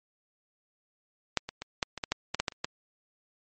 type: clicks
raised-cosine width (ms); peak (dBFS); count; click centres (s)
0.2; -7 / -19 / -19 / -8 / -19 / -13 / -9 / -12 / -8 / -11 / -29 / -12; 12; 1.373 / 1.49 / 1.62 / 1.828 / 1.977 / 2.038 / 2.12 / 2.346 / 2.4 / 2.482 / 2.522 / 2.645
effects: MP3 32 kbps